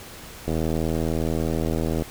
click train, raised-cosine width 2 ms, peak -12 dBFS, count 125, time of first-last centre 0.48-2.022 s, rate 80.4 Hz, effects pink hiss -41 dBFS RMS until 2.1 s

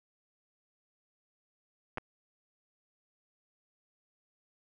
clicks, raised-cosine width 0.5 ms, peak -21 dBFS, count 2, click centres 1.974 / 1.982 s, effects none

